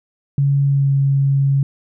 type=tone with pitch glide; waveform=sine; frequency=140 to 138.07 Hz; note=C#3 to C#3; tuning=+18 to -7 cents; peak=-12 dBFS; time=0.38-1.63 s; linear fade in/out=2 ms; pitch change=-25 cents; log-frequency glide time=0.64-0.92 s; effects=none